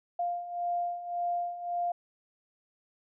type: beating tone pair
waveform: sine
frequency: 698.5 / 700.3 Hz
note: F5 / F5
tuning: 0 / +5 cents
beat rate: 1.8 Hz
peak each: -36 / -31 dBFS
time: 0.19-1.92 s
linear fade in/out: 5 ms
effects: none